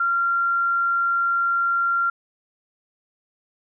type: tone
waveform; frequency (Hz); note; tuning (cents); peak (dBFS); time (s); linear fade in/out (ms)
sine; 1380; F6; -21; -18; 0-2.1; 5
effects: none